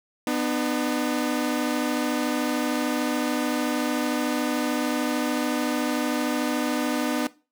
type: tone pair together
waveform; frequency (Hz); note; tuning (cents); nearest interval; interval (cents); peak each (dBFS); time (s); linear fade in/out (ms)
sawtooth; 248.4 / 301.9; B3 / D4; +10 / +48; minor third; 338; -22 / -22; 0.27-7.27; 2
effects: noise-tail reverb RT60 0.3 s tail -18 dB re dry